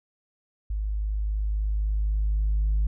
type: tone with level ramp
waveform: sine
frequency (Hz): 51.91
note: G#1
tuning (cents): 0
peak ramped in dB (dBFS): -25 to -18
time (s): 0.7-2.87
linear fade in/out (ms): 5
effects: tanh soft clip ceiling -18 dBFS